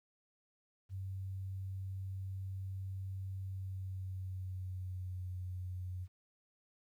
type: tone with pitch glide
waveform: sine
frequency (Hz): 95.5 to 91.29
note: G2 to F#2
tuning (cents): -45 to -23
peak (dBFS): -39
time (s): 0.89-6.08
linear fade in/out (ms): 50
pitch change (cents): -78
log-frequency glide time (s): 3.42-5.28
effects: 12-bit